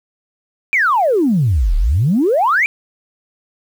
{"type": "exponential two-way sweep", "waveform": "sine", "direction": "down then up", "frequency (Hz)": [2441, 34.65, 2441], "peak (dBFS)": -10, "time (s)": [0.73, 2.66], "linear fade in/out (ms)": 0, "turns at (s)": 1.76, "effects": ["tanh soft clip ceiling -6 dBFS", "7-bit"]}